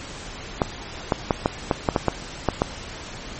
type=clicks; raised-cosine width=1 ms; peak=-3 dBFS; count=10; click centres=0.618 / 1.122 / 1.308 / 1.459 / 1.712 / 1.888 / 1.962 / 2.083 / 2.487 / 2.619 s; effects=pink hiss -36 dBFS RMS until 3.39 s + MP3 32 kbps